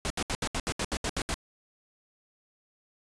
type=noise bursts; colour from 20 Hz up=pink; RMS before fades=-30 dBFS; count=11; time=0.05-1.342 s; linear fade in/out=0 ms; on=52 ms; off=72 ms; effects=resampled to 22050 Hz